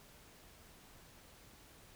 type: silence
effects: pink hiss -60 dBFS RMS until 1.95 s